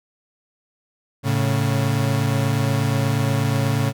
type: tone pair together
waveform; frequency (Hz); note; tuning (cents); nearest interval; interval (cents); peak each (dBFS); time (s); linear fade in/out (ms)
35% pulse; 110 / 138.32; A2 / C#3; 0 / -3; major third; 397; -19; 1.23-3.93; 50
effects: none